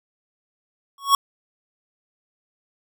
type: tone with exponential growth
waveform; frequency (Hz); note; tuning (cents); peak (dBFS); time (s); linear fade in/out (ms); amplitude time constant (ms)
square; 1108.7; C#6; 0; -10; 0.98-1.15; 2; 36
effects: none